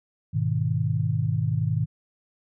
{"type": "chord", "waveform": "sine", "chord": "G# minor", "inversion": "none", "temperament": "just", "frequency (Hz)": [103.83, 124.59, 155.74], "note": ["G#2", "B2", "D#3"], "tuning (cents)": [0, 16, 2], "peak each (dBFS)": -26, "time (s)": [0.33, 1.86], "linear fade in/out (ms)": 20, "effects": []}